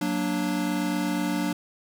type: chord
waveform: square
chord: Gb augmented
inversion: none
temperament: equal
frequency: 185 / 233.1 / 293.7 Hz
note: Gb3 / Bb3 / D4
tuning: 0 / 0 / 0 cents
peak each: -30 / -32 / -28 dBFS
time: 0.01-1.53 s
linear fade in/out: 5 ms
effects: none